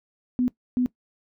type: tone bursts at uneven times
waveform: sine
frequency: 249.3 Hz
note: B3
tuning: 16 cents sharp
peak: -19 dBFS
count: 2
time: 0.39-0.48 / 0.77-0.86 s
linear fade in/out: 0 ms
effects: noise-tail reverb RT60 0.1 s tail -19 dB re dry